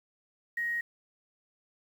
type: tone with quantisation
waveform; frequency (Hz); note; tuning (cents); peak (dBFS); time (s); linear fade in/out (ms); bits
sine; 1881; A#6; +15; -29; 0.57-0.81; 5; 9
effects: none